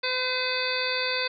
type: harmonic tone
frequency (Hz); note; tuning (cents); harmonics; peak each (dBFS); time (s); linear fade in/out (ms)
509; C5; -48; 1 / 2 / 3 / 4 / 5 / 7 / 8 / 9; -32 / -36 / -33 / -34 / -32 / -34 / -36 / -31; 0.03-1.28; 10
effects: none